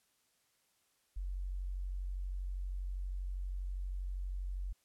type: tone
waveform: sine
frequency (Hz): 46.25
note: F#1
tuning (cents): 0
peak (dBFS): -36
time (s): 1.16-4.73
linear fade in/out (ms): 10
effects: white hiss -75 dBFS RMS until 4.84 s + low-pass 12000 Hz 12 dB/octave